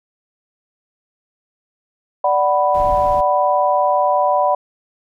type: chord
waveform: sine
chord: B minor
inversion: first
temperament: equal with one note detuned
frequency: 587.3 / 746.9 / 987.8 Hz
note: D5 / F#5 / B5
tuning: 0 / +16 / 0 cents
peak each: -17 dBFS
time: 2.24-4.55 s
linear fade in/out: 5 ms
type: noise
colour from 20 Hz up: brown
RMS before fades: -28 dBFS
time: 2.74-3.21 s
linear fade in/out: 5 ms
effects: none